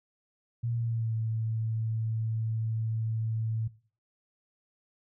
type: tone with pitch glide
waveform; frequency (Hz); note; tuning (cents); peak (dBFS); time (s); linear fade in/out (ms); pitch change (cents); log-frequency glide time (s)
sine; 117.6 to 111.64; A#2 to A2; +16 to +26; -28; 0.63-3.68; 10; -90; 0.73-1.15
effects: noise-tail reverb RT60 0.4 s tail -18 dB re dry